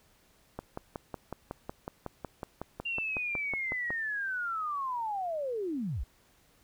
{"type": "click train", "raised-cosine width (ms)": 1, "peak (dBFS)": -22, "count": 19, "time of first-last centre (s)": [0.59, 3.905], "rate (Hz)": 5.43}
{"type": "linear sweep", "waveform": "sine", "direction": "down", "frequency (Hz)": [2792, 37.24], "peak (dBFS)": -31, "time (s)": [2.85, 6.04], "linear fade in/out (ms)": 10}
{"effects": ["pink hiss -65 dBFS RMS until 6.63 s"]}